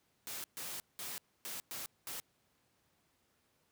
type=noise bursts at uneven times; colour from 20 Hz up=white; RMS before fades=-43 dBFS; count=6; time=0.27-0.44 / 0.57-0.8 / 0.99-1.18 / 1.45-1.6 / 1.71-1.86 / 2.07-2.2 s; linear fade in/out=0 ms; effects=pink hiss -75 dBFS RMS until 3.71 s + high-pass 80 Hz 12 dB/octave